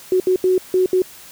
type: tone bursts at uneven times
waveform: sine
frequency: 370 Hz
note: F#4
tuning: in tune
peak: -12 dBFS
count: 5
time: 0.12-0.2 / 0.27-0.36 / 0.44-0.58 / 0.74-0.86 / 0.93-1.02 s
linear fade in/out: 2 ms
effects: white hiss -41 dBFS RMS until 1.31 s